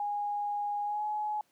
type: tone with pitch glide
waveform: sine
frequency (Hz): 823 to 844.7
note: G#5 to G#5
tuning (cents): -16 to +29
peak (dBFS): -30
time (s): 0-1.41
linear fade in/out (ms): 2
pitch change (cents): +45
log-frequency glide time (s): 0.84-1.04
effects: pink hiss -70 dBFS RMS until 1.51 s + high-pass 200 Hz 12 dB/octave